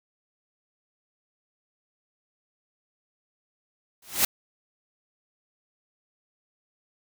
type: noise with exponential growth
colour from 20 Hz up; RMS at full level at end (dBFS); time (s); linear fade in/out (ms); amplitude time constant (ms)
white; -17; 4.02-4.25; 5; 48
effects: none